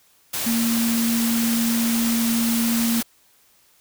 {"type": "tone in noise", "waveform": "sine", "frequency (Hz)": 231.1, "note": "A#3", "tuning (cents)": -15, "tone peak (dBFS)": -19, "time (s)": [0.46, 3.01], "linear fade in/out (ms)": 10, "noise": "white", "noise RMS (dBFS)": -26, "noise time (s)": [0.33, 3.03], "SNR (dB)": 4, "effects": ["white hiss -58 dBFS RMS until 3.8 s"]}